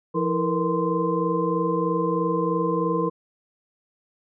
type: tone cluster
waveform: sine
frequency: 172.4 / 325.1 / 456.4 / 479.5 / 1040 Hz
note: F3 / E4 / A#4 / A#4 / C6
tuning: -22 / -24 / -37 / +49 / -11 cents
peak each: -27 dBFS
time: 0.14-3.1 s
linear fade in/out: 20 ms
effects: none